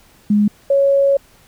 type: tone pair in turn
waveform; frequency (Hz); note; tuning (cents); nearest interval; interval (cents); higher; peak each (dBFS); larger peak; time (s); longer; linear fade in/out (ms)
sine; 207.7 / 554.5; G#3 / C#5; 0 / 0; octave + perfect fourth; 1700; second; -10; neither; 0.3-0.48 / 0.7-1.17; second; 5
effects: pink hiss -50 dBFS RMS until 1.47 s